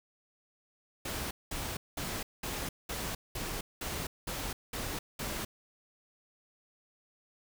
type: noise bursts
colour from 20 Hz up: pink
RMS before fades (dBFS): -37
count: 10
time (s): 1.05-5.45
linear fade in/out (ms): 5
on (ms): 260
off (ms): 200
effects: none